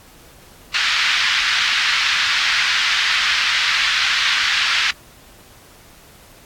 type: band-pass noise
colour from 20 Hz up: pink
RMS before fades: -18 dBFS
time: 0.74-4.91 s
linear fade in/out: 5 ms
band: 1500 to 4500 Hz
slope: 24 dB/octave
effects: pink hiss -46 dBFS RMS until 6.45 s + AAC 64 kbps